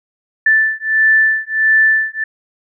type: beating tone pair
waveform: sine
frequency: 1760 / 1761.5 Hz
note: A6 / A6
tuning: 0 / +1 cents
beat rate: 1.5 Hz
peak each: -13 dBFS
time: 0.46-2.24 s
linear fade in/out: 5 ms
effects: none